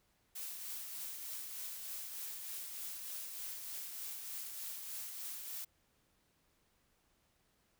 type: noise with tremolo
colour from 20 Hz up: blue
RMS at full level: -43 dBFS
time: 0.35-5.65 s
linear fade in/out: 10 ms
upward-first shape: triangle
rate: 3.3 Hz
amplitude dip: 40%
effects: pink hiss -75 dBFS RMS until 7.79 s